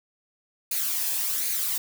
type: noise with flanger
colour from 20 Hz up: blue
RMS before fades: -27 dBFS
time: 0.71-1.78 s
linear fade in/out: 5 ms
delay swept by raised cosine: 0.45 to 1.2 ms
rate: 1.3 Hz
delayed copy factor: +0.5
effects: none